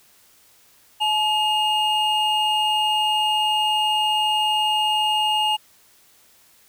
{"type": "tone pair together", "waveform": "triangle", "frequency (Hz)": [857.3, 2844], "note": ["A5", "F7"], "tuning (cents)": [-45, 31], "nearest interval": "octave + major sixth", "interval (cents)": 2076, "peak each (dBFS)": -19, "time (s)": [1, 5.57], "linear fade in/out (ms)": 20, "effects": ["white hiss -55 dBFS RMS until 6.68 s"]}